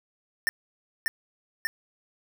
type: tone with echo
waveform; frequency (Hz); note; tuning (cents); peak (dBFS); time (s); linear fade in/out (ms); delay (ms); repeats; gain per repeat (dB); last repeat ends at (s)
square; 1800; A6; +39; -22; 0.47-0.49; 0; 590; 2; -2; 1.67
effects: none